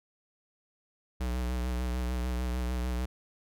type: tone with vibrato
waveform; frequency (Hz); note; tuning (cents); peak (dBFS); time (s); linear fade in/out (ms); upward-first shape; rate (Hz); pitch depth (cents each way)
square; 61.74; B1; 0; -30; 1.2-3.06; 10; triangle; 6.7; 53
effects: none